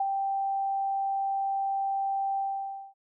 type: tone with ADSR envelope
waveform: sine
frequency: 784 Hz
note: G5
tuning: in tune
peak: -23 dBFS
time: 0-2.94 s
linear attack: 5 ms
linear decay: 35 ms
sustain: -3 dB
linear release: 560 ms
effects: none